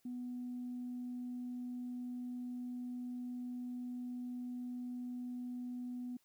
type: tone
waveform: sine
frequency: 246.9 Hz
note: B3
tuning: in tune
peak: -39 dBFS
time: 0.05-6.17 s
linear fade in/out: 5 ms
effects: tanh soft clip ceiling -36 dBFS + white hiss -75 dBFS RMS until 6.24 s